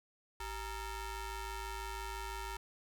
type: ring-modulated tone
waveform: sawtooth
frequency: 440 Hz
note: A4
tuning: in tune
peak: -33 dBFS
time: 0.4-2.57 s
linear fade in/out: 5 ms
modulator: 493 Hz
effects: none